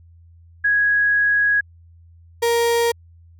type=tone pair in turn; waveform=sine / 35% pulse; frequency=1661.2 / 468.3 Hz; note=G#6 / A#4; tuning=0 / +8 cents; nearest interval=octave + minor seventh; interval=2192 cents; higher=first; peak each=-14 dBFS; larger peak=neither; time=0.64-1.61 / 2.42-2.92 s; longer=first; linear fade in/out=10 ms; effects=added 84 Hz sine -45 dBFS peak until 3.39 s